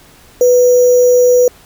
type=tone with sample-and-hold; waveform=sine; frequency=493.9 Hz; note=B4; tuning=in tune; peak=-5 dBFS; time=0.41-1.48 s; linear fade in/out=2 ms; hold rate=6300 Hz; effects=pink hiss -43 dBFS RMS until 1.65 s